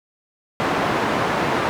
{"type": "band-pass noise", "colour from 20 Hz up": "white", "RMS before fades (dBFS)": -21, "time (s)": [0.6, 1.69], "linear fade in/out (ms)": 0, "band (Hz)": [120, 1200], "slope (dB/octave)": 12, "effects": []}